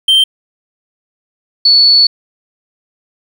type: tone pair in turn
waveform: triangle / sine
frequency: 3136 / 4435 Hz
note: G7 / C#8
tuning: 0 / 0 cents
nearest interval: tritone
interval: 600 cents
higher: second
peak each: -4 dBFS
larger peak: neither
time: 0.08-0.24 / 1.65-2.07 s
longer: second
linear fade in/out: 5 ms
effects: 7-bit